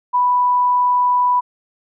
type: tone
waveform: sine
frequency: 987.8 Hz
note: B5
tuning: in tune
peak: -12 dBFS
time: 0.13-1.41 s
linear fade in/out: 20 ms
effects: none